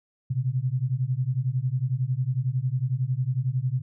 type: beating tone pair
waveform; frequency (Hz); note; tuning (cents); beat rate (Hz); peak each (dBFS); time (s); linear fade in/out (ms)
sine; 122.9 / 133.9; B2 / C3; -8 / +40; 11; -26; 0.3-3.82; 10
effects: none